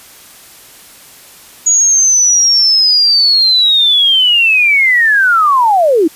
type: linear sweep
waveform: sine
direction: down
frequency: 6800 to 293.7 Hz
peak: -6 dBFS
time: 1.66-6.08 s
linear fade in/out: 10 ms
effects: white hiss -38 dBFS RMS until 6.15 s + resampled to 32000 Hz